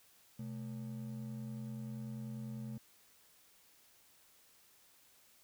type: ring-modulated tone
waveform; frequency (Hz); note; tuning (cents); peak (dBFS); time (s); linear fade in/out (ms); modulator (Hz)
triangle; 172; F3; -26; -36; 0.39-2.78; 5; 45.1
effects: white hiss -66 dBFS RMS until 5.43 s